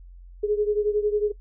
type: beating tone pair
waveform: sine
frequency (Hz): 415.3 / 426.3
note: G#4 / G#4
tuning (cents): 0 / +45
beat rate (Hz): 11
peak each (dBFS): -22 / -25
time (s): 0.43-1.32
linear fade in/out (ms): 10
effects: noise-tail reverb RT60 0.1 s tail -19 dB re dry + added 44 Hz sine -42 dBFS peak until 1.4 s